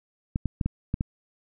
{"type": "clicks", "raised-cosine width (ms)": 5, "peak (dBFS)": -13, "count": 6, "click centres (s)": [0.359, 0.457, 0.612, 0.66, 0.941, 1.009], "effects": []}